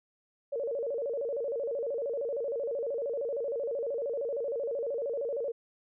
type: tone with vibrato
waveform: sine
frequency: 511 Hz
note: C5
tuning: 41 cents flat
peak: -30 dBFS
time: 0.52-5.52 s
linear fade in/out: 10 ms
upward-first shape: square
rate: 13 Hz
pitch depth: 170 cents each way
effects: none